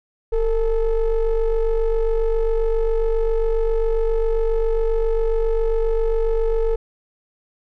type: ring-modulated tone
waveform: triangle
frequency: 214.3 Hz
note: A3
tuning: 45 cents flat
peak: -11 dBFS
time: 0.32-6.76 s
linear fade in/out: 10 ms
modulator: 238 Hz
effects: none